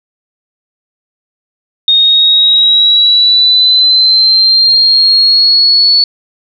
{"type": "linear sweep", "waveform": "sine", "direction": "up", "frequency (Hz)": [3700, 4435], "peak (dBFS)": -4, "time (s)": [1.88, 6.04], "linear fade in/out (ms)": 2, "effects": []}